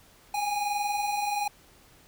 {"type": "tone pair together", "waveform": "square", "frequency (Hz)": [803.8, 825], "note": ["G5", "G#5"], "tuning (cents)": [43, -12], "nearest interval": "unison", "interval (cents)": 45, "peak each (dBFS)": [-36, -28], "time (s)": [0.34, 1.48], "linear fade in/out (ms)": 5, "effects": ["pink hiss -57 dBFS RMS until 2.07 s"]}